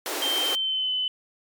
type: high-pass noise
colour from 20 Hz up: pink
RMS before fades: -30 dBFS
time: 0.06-0.55 s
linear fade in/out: 0 ms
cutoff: 280 Hz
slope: 96 dB/octave
type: tone with pitch glide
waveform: sine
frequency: 3151 to 3023 Hz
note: G7 to F#7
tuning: +8 to +36 cents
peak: -23 dBFS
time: 0.22-1.08 s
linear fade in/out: 2 ms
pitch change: -72 cents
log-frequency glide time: 0.38-0.92 s
effects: MP3 96 kbps

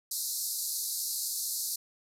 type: band-pass noise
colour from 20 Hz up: white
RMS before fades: -34 dBFS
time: 0.11-1.76 s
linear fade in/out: 5 ms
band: 4000 to 14000 Hz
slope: 96 dB/octave
effects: none

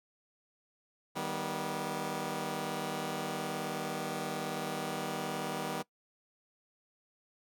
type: chord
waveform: 10% pulse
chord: Eb augmented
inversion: none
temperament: just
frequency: 155.56 / 194.45 / 243.1 Hz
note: Eb3 / G3 / B3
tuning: 0 / -14 / -27 cents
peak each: -31 dBFS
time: 1.15-5.83 s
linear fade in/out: 20 ms
effects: noise-tail reverb RT60 0.1 s tail -21 dB re dry

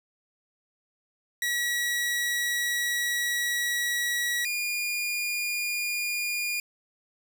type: tone pair in turn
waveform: sawtooth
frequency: 1925 / 2425 Hz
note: B6 / D#7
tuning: -45 / -45 cents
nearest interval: major third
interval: 400 cents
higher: second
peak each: -22 / -24 dBFS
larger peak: first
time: 1.42-4.45 / 4.45-6.6 s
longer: first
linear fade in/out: 2 ms
effects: none

